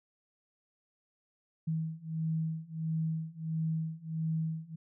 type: beating tone pair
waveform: sine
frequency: 159.6 / 161.1 Hz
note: D#3 / E3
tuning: +44 / -39 cents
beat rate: 1.5 Hz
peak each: -35 / -34 dBFS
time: 1.67-4.76 s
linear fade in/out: 10 ms
effects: none